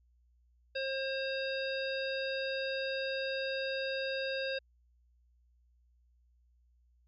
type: harmonic tone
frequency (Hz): 535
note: C5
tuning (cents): +38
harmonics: 1 / 3 / 5 / 7 / 9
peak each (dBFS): -35 / -40 / -42 / -43 / -45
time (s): 0.75-4.59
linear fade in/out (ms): 10
effects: added 60 Hz sine -65 dBFS peak until 7.07 s